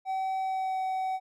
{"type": "tone with pitch glide", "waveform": "triangle", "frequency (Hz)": [763, 755.5], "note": ["G5", "F#5"], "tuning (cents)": [-47, 36], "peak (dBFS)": -26, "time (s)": [0.05, 1.2], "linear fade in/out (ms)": 50, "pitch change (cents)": -17, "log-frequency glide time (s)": [0.4, 0.81], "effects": []}